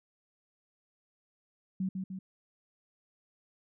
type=tone with echo; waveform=sine; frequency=188.5 Hz; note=F#3; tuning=32 cents sharp; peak=-29 dBFS; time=1.8-1.89 s; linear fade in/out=5 ms; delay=150 ms; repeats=2; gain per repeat=-4 dB; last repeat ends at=2.19 s; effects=none